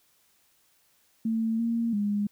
sine tone with pitch steps, 224.5 / 231.4 / 205.3 Hz, A3 / A#3 / G#3, +35 / -13 / -20 cents, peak -24 dBFS, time 1.25-2.27 s, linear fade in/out 5 ms, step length 340 ms, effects white hiss -66 dBFS RMS until 2.31 s

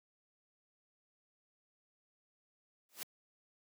white noise with exponential growth, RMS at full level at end -38 dBFS, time 2.89-3.03 s, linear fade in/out 1 ms, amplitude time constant 29 ms, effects high-pass 200 Hz 12 dB/octave

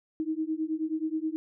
sine beating tone pair, 311.1 / 320.5 Hz, D#4 / E4, 0 / -49 cents, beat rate 9.4 Hz, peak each -31 dBFS, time 0.2-1.36 s, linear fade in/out 0 ms, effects none

